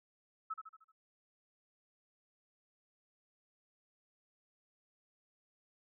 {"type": "tone with echo", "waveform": "sine", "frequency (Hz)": 1300, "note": "E6", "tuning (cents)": -24, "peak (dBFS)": -36, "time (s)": [0.5, 0.54], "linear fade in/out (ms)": 10, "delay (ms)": 76, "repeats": 5, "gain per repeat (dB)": -6, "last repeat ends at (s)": 0.92, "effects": []}